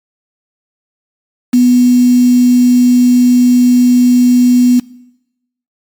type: tone with quantisation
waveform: sine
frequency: 246.9 Hz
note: B3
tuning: in tune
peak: -4 dBFS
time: 1.53-4.8 s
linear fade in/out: 10 ms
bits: 4
effects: noise-tail reverb RT60 0.9 s tail -22 dB re dry + MP3 96 kbps